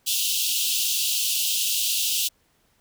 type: high-pass noise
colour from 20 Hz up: pink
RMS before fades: -24 dBFS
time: 0.06-2.29 s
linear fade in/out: 20 ms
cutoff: 2700 Hz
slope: 96 dB/octave
effects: pink hiss -65 dBFS RMS until 2.8 s